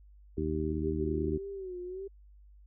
harmonic tone, 77.78 Hz, D#2, in tune, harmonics 1 / 2 / 3 / 4 / 5, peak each -35 / -38 / -38 / -35 / -34 dBFS, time 0.37-1.38 s, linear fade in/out 10 ms
sine tone with vibrato, 376.3 Hz, F#4, 29 cents sharp, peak -37 dBFS, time 0.71-2.08 s, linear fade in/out 10 ms, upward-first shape sine, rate 1.6 Hz, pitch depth 95 cents each way
effects added 50 Hz sine -53 dBFS peak until 2.66 s

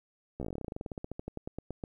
slowing click train, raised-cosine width 2 ms, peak -24 dBFS, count 28, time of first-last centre 0.4-1.838 s, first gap 14 ms, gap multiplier 1.09, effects 11-bit

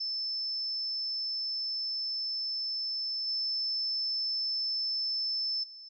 sine tone with level steps, 5274 Hz, E8, in tune, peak -31 / -29 / -45 dBFS, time 0-5.89 s, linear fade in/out 10 ms, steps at 3.27 / 5.63 s, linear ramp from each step 10 ms, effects none

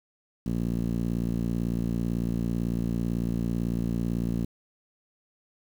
5% pulse tone with low-pass filter, 58 Hz, A#1, 8 cents flat, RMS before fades -28 dBFS, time 0.46-4.45 s, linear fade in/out 5 ms, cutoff 210 Hz, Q 1.9, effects 8-bit

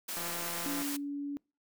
white high-pass noise, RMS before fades -38 dBFS, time 0.08-0.97 s, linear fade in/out 10 ms, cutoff 180 Hz, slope 96 dB/octave
click train, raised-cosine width 0.5 ms, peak -27 dBFS, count 112, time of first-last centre 0.17-0.819 s, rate 171 Hz
sine tone, 285 Hz, C#4, 48 cents sharp, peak -34 dBFS, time 0.66-1.37 s, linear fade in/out 0 ms
effects noise-tail reverb RT60 0.3 s tail -26 dB re dry

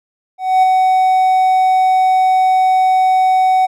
triangle tone with ADSR envelope, 750 Hz, F#5, 23 cents sharp, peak -4 dBFS, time 0.38-3.67 s, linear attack 250 ms, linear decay 8 ms, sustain -3 dB, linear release 22 ms, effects none

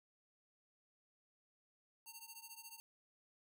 5% pulse ring-modulated tone, 1830 Hz, A#6, 32 cents flat, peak -39 dBFS, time 2.06-2.8 s, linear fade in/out 0 ms, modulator 922 Hz, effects none

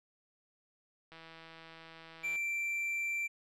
click train, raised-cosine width 0.3 ms, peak -36 dBFS, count 203, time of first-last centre 1.12-2.359 s, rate 163 Hz
triangle tone, 2349 Hz, D7, in tune, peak -31 dBFS, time 2.23-3.28 s, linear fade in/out 20 ms
effects resampled to 32000 Hz

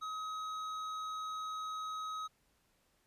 triangle tone with hard clipping, 1270 Hz, D#6, 35 cents sharp, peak -40 dBFS, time 0.01-2.28 s, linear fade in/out 20 ms, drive 12 dB, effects pink hiss -74 dBFS RMS until 3.06 s + resampled to 32000 Hz

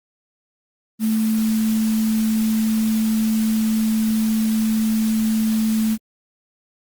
sine tone in noise, 220 Hz, A3, in tune, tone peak -16 dBFS, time 0.99-5.98 s, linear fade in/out 50 ms, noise white, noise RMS -33 dBFS, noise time 0.99-5.98 s, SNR +14 dB, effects Opus 32 kbps

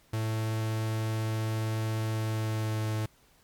45% pulse tone with pitch glide, 110.5 to 108.85 Hz, A2 to A2, +8 to -18 cents, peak -28 dBFS, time 0.13-3.06 s, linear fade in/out 5 ms, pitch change -26 cents, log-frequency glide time 2.07-2.85 s, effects pink hiss -63 dBFS RMS until 3.43 s + MP3 96 kbps

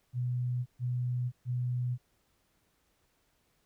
sine tone bursts, 123.8 Hz, B2, 5 cents sharp, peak -29 dBFS, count 3, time 0.13-1.98 s, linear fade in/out 50 ms, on 530 ms, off 130 ms, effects pink hiss -73 dBFS RMS until 3.65 s

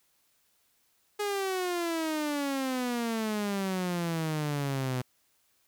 sawtooth exponential sweep, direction down, 417.9 to 124.9 Hz, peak -25 dBFS, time 1.19-5.02 s, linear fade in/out 10 ms, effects white hiss -70 dBFS RMS until 5.67 s

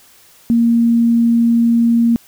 sine tone, 233.1 Hz, A#3, in tune, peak -9 dBFS, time 0.5-2.16 s, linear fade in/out 0 ms, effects white hiss -47 dBFS RMS until 2.27 s

